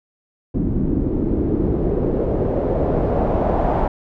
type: noise with low-pass filter sweep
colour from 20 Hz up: pink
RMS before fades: -19 dBFS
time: 0.54-3.88 s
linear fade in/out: 5 ms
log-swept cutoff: 250 to 790 Hz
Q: 2.3
effects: none